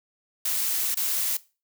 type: noise with dropouts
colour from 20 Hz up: blue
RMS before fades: -26 dBFS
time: 0.45-1.37 s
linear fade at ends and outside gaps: 5 ms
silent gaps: 0.946-0.969 s
effects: noise-tail reverb RT60 0.3 s tail -19 dB re dry